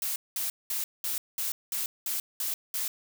blue noise bursts, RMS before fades -31 dBFS, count 9, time 0.02-2.88 s, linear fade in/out 2 ms, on 140 ms, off 200 ms, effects none

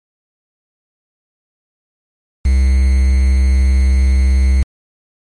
triangle tone with quantisation, 65.9 Hz, C2, 13 cents sharp, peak -6 dBFS, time 2.45-4.63 s, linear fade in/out 5 ms, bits 5, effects MP3 48 kbps

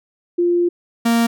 sine / 45% pulse tone pair in turn, 348.6 / 232.2 Hz, F4 / A#3, -3 / -7 cents, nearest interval perfect fifth, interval 704 cents, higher first, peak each -13 dBFS, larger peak neither, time 0.38-0.69 / 1.05-1.27 s, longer first, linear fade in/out 10 ms, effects none

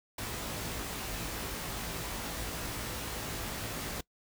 pink noise with comb filter, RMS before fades -38 dBFS, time 0.18-4.01 s, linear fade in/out 5 ms, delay 18 ms, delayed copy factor +0.7, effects noise-tail reverb RT60 0.1 s tail -22 dB re dry

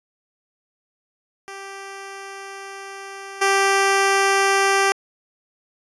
10% pulse tone with level steps, 392 Hz, G4, in tune, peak -25 / -7 dBFS, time 1.48-4.92 s, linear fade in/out 0 ms, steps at 3.41 s, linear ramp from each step 10 ms, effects resampled to 22050 Hz

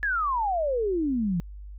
sine exponential sweep, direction down, 1738 to 163.8 Hz, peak -23 dBFS, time 0.03-1.4 s, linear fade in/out 0 ms, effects added 50 Hz sine -38 dBFS peak until 1.78 s

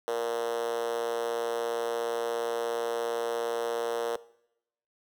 5% pulse tone with high-pass filter, 117.1 Hz, A#2, 8 cents sharp, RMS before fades -30 dBFS, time 0.08-4.16 s, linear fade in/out 0 ms, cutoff 480 Hz, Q 6.5, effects noise-tail reverb RT60 0.8 s tail -20 dB re dry

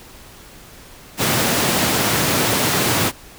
pink high-pass noise, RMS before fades -18 dBFS, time 1.17-3.12 s, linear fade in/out 50 ms, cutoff 100 Hz, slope 24 dB/octave, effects pink hiss -42 dBFS RMS until 3.38 s

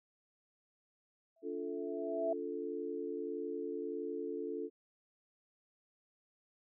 sine tone with exponential growth, 660 Hz, E5, 2 cents sharp, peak -30 dBFS, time 1.36-2.33 s, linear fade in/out 5 ms, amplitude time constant 210 ms
sine chord, D minor, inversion none, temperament equal with one note detuned, 287.6 / 349.2 / 440 Hz, D4 / F4 / A4, -36 / 0 / 0 cents, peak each -43 / -42 / -40 dBFS, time 1.42-4.7 s, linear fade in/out 50 ms
effects none

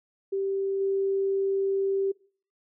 sine tone with level steps, 390.5 Hz, G4, 7 cents flat, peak -25 / -23 dBFS, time 0.32-2.12 s, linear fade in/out 10 ms, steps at 0.8 s, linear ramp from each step 10 ms, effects noise-tail reverb RT60 0.5 s tail -24 dB re dry

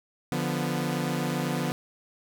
sawtooth chord, B diminished, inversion first, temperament equal, 146.83 / 174.61 / 246.9 Hz, D3 / F3 / B3, 0 / 0 / 0 cents, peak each -27 dBFS, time 0.32-1.72 s, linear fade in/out 0 ms, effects none

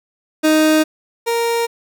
30% pulse tone pair in turn, 311.1 / 466.1 Hz, D#4 / A#4, 0 / 0 cents, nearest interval perfect fifth, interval 700 cents, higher second, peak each -8 / -13 dBFS, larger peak first, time 0.43-0.84 / 1.26-1.67 s, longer neither, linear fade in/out 20 ms, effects none

